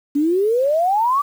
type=exponential sweep; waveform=sine; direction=up; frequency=278.8 to 1180 Hz; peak=-14 dBFS; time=0.15-1.22 s; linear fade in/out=10 ms; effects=7-bit